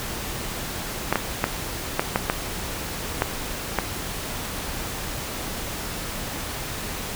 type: clicks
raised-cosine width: 0.5 ms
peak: -4 dBFS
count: 8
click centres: 1.126 / 1.157 / 1.441 / 1.995 / 2.159 / 2.299 / 3.221 / 3.787 s
effects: pink hiss -31 dBFS RMS until 7.15 s